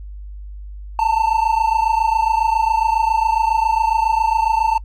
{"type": "tone pair together", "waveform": "triangle", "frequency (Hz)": [879, 906.3], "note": ["A5", "A#5"], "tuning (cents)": [-2, -49], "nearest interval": "minor second", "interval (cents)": 53, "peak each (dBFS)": -15, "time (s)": [0.99, 4.78], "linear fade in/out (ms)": 2, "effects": ["noise-tail reverb RT60 0.1 s tail -24 dB re dry", "added 50 Hz sine -30 dBFS peak until 4.84 s"]}